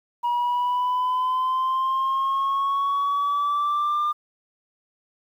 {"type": "exponential sweep", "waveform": "sine", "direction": "up", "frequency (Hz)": [958, 1202], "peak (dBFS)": -18, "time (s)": [0.23, 4.13], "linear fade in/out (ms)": 20, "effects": ["tanh soft clip ceiling -19 dBFS", "9-bit"]}